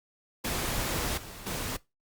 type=noise with level steps; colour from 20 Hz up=pink; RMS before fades=-31 / -44 / -34 dBFS; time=0.44-1.77 s; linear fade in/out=10 ms; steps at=1.17 / 1.46 s; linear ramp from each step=10 ms; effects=noise-tail reverb RT60 0.2 s tail -20 dB re dry + Opus 48 kbps